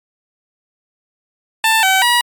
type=tone with pitch steps; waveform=15% pulse; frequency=888 / 763 / 963 Hz; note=A5 / G5 / B5; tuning=+16 / -47 / -44 cents; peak=-4 dBFS; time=1.64-2.21 s; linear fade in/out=2 ms; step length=190 ms; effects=MP3 96 kbps